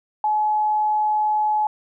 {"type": "tone", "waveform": "sine", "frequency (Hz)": 851, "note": "G#5", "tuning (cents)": 42, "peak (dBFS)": -17, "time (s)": [0.24, 1.67], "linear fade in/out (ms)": 2, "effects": []}